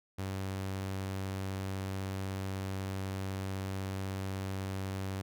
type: tone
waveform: sawtooth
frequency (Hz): 96.1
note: G2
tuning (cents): -34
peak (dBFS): -31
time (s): 0.18-5.22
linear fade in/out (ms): 10
effects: none